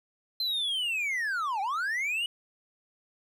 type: linear two-way sweep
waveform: triangle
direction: down then up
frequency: 4134 to 752 to 2961 Hz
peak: -26 dBFS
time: 0.4-2.26 s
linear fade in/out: 2 ms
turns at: 1.61 s
effects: none